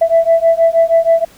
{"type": "beating tone pair", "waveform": "sine", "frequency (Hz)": [659.3, 665.6], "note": ["E5", "E5"], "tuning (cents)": [0, 17], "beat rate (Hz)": 6.3, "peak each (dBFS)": -10, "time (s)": [0.01, 1.25], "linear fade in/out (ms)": 10, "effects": ["tanh soft clip ceiling -2 dBFS", "pink hiss -44 dBFS RMS until 1.37 s"]}